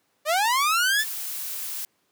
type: linear sweep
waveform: sawtooth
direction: up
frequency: 576 to 1793 Hz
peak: -16 dBFS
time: 0.25-1.05 s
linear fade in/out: 50 ms
type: noise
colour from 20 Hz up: blue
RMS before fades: -32 dBFS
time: 0.99-1.85 s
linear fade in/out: 0 ms
effects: pink hiss -69 dBFS RMS until 2.11 s + high-pass 200 Hz 12 dB/octave